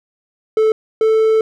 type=tone pair in turn; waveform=triangle; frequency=437.3 / 440.6 Hz; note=A4 / A4; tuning=-11 / +2 cents; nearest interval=unison; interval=13 cents; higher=second; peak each=-8 dBFS; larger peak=neither; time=0.57-0.72 / 1.01-1.41 s; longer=second; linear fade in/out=2 ms; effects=none